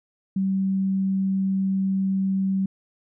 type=tone; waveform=sine; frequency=192.3 Hz; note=G3; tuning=33 cents flat; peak=-20 dBFS; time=0.36-2.66 s; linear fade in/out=5 ms; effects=none